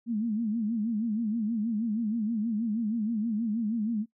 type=tone with vibrato; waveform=sine; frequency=221.2 Hz; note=A3; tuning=9 cents sharp; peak=-26 dBFS; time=0.06-4.06 s; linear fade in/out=50 ms; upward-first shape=sine; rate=6.3 Hz; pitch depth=120 cents each way; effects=noise-tail reverb RT60 0.1 s tail -21 dB re dry